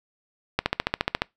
click train, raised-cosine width 0.3 ms, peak -5 dBFS, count 10, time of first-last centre 0.59-1.219 s, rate 14.3 Hz, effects noise-tail reverb RT60 0.2 s tail -25 dB re dry

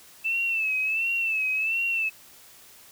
sine tone with vibrato, 2637 Hz, E7, in tune, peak -23 dBFS, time 0.24-2.1 s, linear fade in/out 20 ms, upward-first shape sine, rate 1.4 Hz, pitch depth 72 cents each way, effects white hiss -51 dBFS RMS until 2.91 s

